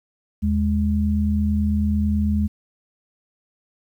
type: tone pair together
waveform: sine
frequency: 79 / 208.2 Hz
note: D#2 / G#3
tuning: +27 / +5 cents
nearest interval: octave + perfect fourth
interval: 1678 cents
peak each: -20 dBFS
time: 0.42-2.48 s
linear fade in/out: 20 ms
effects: 9-bit